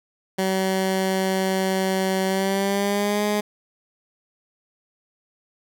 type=tone with pitch glide; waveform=15% pulse; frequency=189.9 to 208.3 Hz; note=F#3 to G#3; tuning=+45 to +5 cents; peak=-14 dBFS; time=0.38-3.41 s; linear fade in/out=10 ms; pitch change=+160 cents; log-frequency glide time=2.26-3.24 s; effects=none